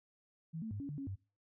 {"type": "tone with pitch steps", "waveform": "sine", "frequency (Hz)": [162, 221.8, 101.6, 280.6, 146.1, 275.1, 96.8], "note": ["E3", "A3", "G#2", "C#4", "D3", "C#4", "G2"], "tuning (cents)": [-30, 14, -38, 21, -9, -13, -21], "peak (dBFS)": -39, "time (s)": [0.53, 1.16], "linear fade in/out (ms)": 20, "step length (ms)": 90, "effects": ["noise-tail reverb RT60 0.3 s tail -19 dB re dry"]}